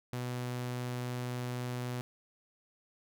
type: tone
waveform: sawtooth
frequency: 123.8 Hz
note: B2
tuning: 5 cents sharp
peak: -31 dBFS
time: 0.13-2.01 s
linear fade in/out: 0 ms
effects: none